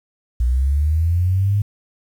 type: linear sweep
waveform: sine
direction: up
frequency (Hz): 58.27 to 104.2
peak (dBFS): -14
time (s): 0.4-1.62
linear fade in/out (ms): 5
effects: 8-bit